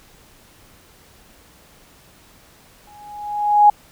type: tone with exponential growth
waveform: sine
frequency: 830.6 Hz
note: G#5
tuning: in tune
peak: -5 dBFS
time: 2.87-3.7 s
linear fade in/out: 5 ms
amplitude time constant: 180 ms
effects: pink hiss -50 dBFS RMS until 3.91 s